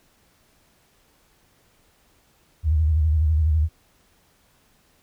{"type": "tone with vibrato", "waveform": "sine", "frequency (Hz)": 77.78, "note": "D#2", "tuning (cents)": 0, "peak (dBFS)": -16, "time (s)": [2.63, 3.69], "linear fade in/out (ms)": 50, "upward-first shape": "square", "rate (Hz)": 12, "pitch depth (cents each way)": 70, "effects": ["pink hiss -61 dBFS RMS until 5.02 s"]}